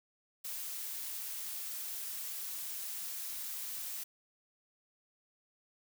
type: noise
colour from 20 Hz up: blue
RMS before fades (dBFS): -41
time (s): 0.44-4.04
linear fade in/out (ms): 10
effects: none